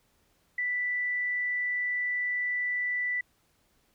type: tone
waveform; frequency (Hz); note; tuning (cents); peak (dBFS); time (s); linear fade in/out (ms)
sine; 1975.5; B6; 0; -27; 0.58-3.21; 5
effects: pink hiss -69 dBFS RMS until 3.94 s